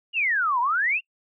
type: exponential two-way sweep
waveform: sine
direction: down then up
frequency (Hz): 2928 to 927 to 2845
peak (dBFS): -20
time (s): 0.13-1.01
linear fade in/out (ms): 50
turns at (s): 0.6
effects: noise-tail reverb RT60 0.1 s tail -26 dB re dry